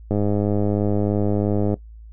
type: click train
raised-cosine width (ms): 2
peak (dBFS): -9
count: 169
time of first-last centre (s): 0.11-1.741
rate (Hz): 103
effects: noise-tail reverb RT60 0.1 s tail -18 dB re dry + added 55 Hz sine -38 dBFS peak until 2.12 s